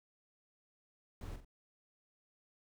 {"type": "noise with echo", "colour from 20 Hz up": "brown", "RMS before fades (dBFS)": -44, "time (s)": [1.21, 1.36], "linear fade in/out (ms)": 2, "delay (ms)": 44, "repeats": 2, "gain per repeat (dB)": -8, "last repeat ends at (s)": 1.448, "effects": []}